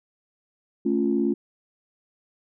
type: chord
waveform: sine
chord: A augmented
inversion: none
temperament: equal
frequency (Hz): 220 / 277.2 / 349.2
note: A3 / C#4 / E#4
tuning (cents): 0 / 0 / 0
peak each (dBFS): -24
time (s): 0.85-1.34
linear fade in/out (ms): 10
effects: tanh soft clip ceiling -10 dBFS